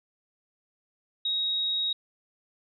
sine tone, 3785 Hz, A#7, 26 cents sharp, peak -25 dBFS, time 1.25-1.93 s, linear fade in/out 5 ms, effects none

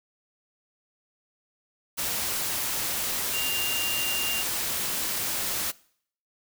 sine tone in noise, 2794 Hz, F7, in tune, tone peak -29 dBFS, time 3.33-4.43 s, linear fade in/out 20 ms, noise white, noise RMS -29 dBFS, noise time 1.97-5.72 s, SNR -3 dB, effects noise-tail reverb RT60 0.6 s tail -22 dB re dry

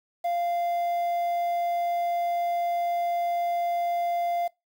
triangle tone with quantisation, 694 Hz, F5, 11 cents flat, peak -22 dBFS, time 0.24-4.48 s, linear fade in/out 10 ms, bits 8, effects noise-tail reverb RT60 0.2 s tail -23 dB re dry

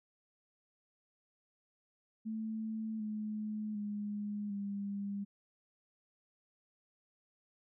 sine tone with pitch steps, 220 / 213.4 / 206.9 / 200.7 Hz, A3 / G#3 / G#3 / G3, 0 / +47 / -6 / +41 cents, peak -36 dBFS, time 2.25-5.25 s, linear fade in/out 20 ms, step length 750 ms, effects none

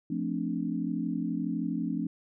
sine chord, D minor seventh, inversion first, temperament equal, 174.61 / 220 / 261.6 / 293.7 Hz, F3 / A3 / C4 / D4, 0 / 0 / 0 / 0 cents, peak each -34 dBFS, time 0.1-2.07 s, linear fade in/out 5 ms, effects none

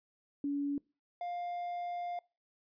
sine / triangle tone pair in turn, 284.5 / 703 Hz, C#4 / F5, +45 / +11 cents, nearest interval octave + major third, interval 1566 cents, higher second, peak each -31 / -34 dBFS, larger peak first, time 0.44-0.78 / 1.21-2.19 s, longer second, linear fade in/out 2 ms, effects noise-tail reverb RT60 0.3 s tail -24 dB re dry + resampled to 11025 Hz

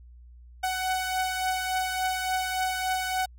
sawtooth beating tone pair, 746 / 749.5 Hz, F#5 / F#5, +14 / +22 cents, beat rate 3.5 Hz, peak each -23 / -29 dBFS, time 0.63-3.26 s, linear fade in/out 10 ms, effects added 60 Hz sine -46 dBFS peak until 3.38 s + MP3 64 kbps

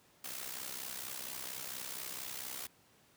white noise with amplitude modulation, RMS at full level -40 dBFS, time 0.24-2.67 s, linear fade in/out 5 ms, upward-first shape sine, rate 64.3 Hz, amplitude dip 70%, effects pink hiss -66 dBFS RMS until 3.16 s + high-pass 100 Hz 12 dB/octave

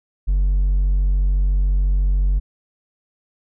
sine tone with hard clipping, 47 Hz, F#1, 28 cents sharp, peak -15 dBFS, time 0.27-2.4 s, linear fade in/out 20 ms, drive 2 dB, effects none

